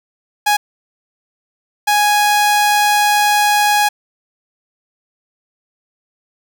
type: tone bursts at uneven times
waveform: sawtooth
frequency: 830.6 Hz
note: G#5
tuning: in tune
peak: -7 dBFS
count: 2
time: 0.46-0.57 / 1.87-3.89 s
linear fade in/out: 10 ms
effects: 7-bit